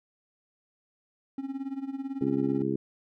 triangle tone with tremolo, 271.2 Hz, C#4, 38 cents flat, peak -27 dBFS, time 1.38-2.62 s, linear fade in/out 2 ms, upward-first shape sine, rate 18 Hz, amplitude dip 80%
harmonic tone, 68 Hz, C#2, 33 cents flat, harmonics 2 / 3 / 4 / 5 / 6, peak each -35 / -33 / -32 / -31 / -33 dBFS, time 2.21-2.76 s, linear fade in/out 5 ms
effects none

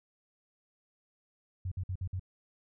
sine tone bursts, 92.5 Hz, F#2, in tune, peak -32 dBFS, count 5, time 1.65-2.196 s, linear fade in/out 5 ms, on 66 ms, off 54 ms, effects none

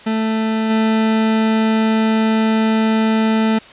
40% pulse tone with level steps, 220.7 Hz, A3, 5 cents sharp, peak -15 / -12 dBFS, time 0.06-3.59 s, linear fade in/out 10 ms, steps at 0.69 s, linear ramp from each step 20 ms, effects white hiss -40 dBFS RMS until 3.72 s + resampled to 8000 Hz

